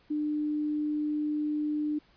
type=tone; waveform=sine; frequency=300 Hz; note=D4; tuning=37 cents sharp; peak=-27 dBFS; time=0.1-1.99 s; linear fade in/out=10 ms; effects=pink hiss -63 dBFS RMS until 2.16 s + resampled to 11025 Hz